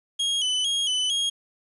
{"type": "tone with vibrato", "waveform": "40% pulse", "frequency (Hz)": 3136, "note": "G7", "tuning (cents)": 0, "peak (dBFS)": -21, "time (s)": [0.19, 1.3], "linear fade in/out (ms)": 10, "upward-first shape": "square", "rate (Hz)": 2.2, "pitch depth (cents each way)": 72, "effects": ["resampled to 24000 Hz", "9-bit"]}